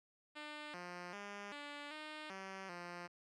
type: tone with pitch steps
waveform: 5% pulse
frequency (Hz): 299.7 / 177.1 / 202.9 / 290.3 / 306.4 / 192 / 174.9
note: D4 / F3 / G#3 / D4 / D#4 / G3 / F3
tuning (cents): +35 / +24 / -40 / -20 / -27 / -36 / +3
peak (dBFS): -35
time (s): 0.35-3.08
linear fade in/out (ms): 20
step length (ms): 390
effects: low-pass 5000 Hz 12 dB/octave